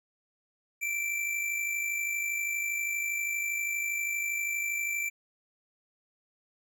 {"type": "tone with amplitude modulation", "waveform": "square", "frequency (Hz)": 2342, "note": "D7", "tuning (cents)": -5, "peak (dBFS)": -28, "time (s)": [0.81, 5.1], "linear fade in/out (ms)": 20, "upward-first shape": "sine", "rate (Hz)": 52.5, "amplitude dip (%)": 45, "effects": []}